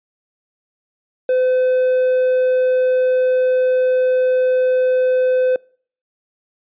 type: tone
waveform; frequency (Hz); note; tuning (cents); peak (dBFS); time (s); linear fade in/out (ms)
triangle; 510; C5; -44; -11; 1.29-5.56; 2
effects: noise-tail reverb RT60 0.5 s tail -26 dB re dry + resampled to 8000 Hz